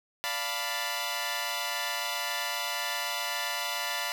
10% pulse chord, B half-diminished seventh, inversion first, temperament equal, 587.3 / 698.5 / 880 / 987.8 Hz, D5 / F5 / A5 / B5, 0 / 0 / 0 / 0 cents, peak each -30 / -27 / -30 / -25 dBFS, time 0.24-4.12 s, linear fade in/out 0 ms, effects none

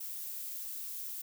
violet noise, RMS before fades -41 dBFS, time 0-1.22 s, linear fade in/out 10 ms, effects none

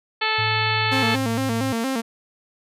harmonic tone, 436.8 Hz, A4, 13 cents flat, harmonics 1 / 2 / 3 / 4 / 5 / 6 / 7 / 8 / 9 / 10, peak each -32 / -26 / -28 / -27 / -28 / -27 / -31 / -30 / -37 / -30 dBFS, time 0.21-1.16 s, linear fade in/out 10 ms
sine tone, 110 Hz, A2, in tune, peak -26 dBFS, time 0.38-1.73 s, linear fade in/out 10 ms
sawtooth tone with vibrato, 246.5 Hz, B3, 3 cents flat, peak -18 dBFS, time 0.91-2.02 s, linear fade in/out 20 ms, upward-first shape square, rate 4.3 Hz, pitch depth 130 cents each way
effects resampled to 32000 Hz

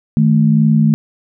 sine tone pair together, 155.56 / 217.9 Hz, D#3 / A3, 0 / -17 cents, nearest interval tritone, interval 583 cents, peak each -11 dBFS, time 0.17-0.94 s, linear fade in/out 0 ms, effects none

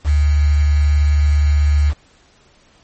sine tone with quantisation, 73.42 Hz, D2, in tune, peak -10 dBFS, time 0.04-1.94 s, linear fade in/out 50 ms, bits 5, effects pink hiss -52 dBFS RMS until 2.83 s + MP3 32 kbps

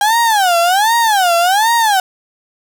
35% pulse tone with vibrato, 798 Hz, G5, 31 cents sharp, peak -8 dBFS, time 0.01-2 s, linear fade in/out 2 ms, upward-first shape sine, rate 1.3 Hz, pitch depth 280 cents each way, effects none

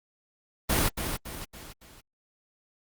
pink noise with echo, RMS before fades -24 dBFS, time 0.69-0.89 s, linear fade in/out 10 ms, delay 280 ms, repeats 4, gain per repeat -7 dB, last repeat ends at 2.01 s, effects Opus 32 kbps

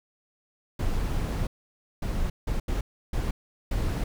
brown noise bursts at uneven times, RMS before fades -27 dBFS, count 6, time 0.79-1.47 / 2.02-2.3 / 2.47-2.6 / 2.68-2.81 / 3.13-3.31 / 3.71-4.04 s, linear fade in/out 5 ms, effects none

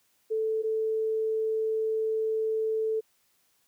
sine tone pair in turn, 440 / 440 Hz, A4 / A4, 0 / 0 cents, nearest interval unison, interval 0 cents, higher neither, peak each -25 dBFS, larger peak neither, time 0.3-0.63 / 0.63-3.01 s, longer second, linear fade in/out 20 ms, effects white hiss -69 dBFS RMS until 3.67 s

